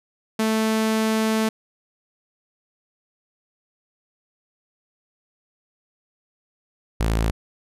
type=tone pair in turn; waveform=sawtooth; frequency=220 / 55.3 Hz; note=A3 / A1; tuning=0 / +9 cents; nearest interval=2 octaves; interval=2391 cents; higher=first; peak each=-15 dBFS; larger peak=neither; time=0.39-1.49 / 7-7.31 s; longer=first; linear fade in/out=5 ms; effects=resampled to 32000 Hz